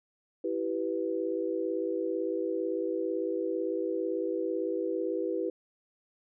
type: chord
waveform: sine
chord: E minor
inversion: none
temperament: equal with one note detuned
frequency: 329.6 / 387.5 / 493.9 Hz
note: E4 / G4 / B4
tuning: 0 / -20 / 0 cents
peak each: -33 dBFS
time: 0.44-5.5 s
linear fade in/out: 5 ms
effects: none